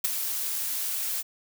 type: noise with ADSR envelope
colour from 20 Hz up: blue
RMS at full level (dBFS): -22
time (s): 0.04-1.23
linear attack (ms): 9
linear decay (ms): 16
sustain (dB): -8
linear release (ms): 30
effects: none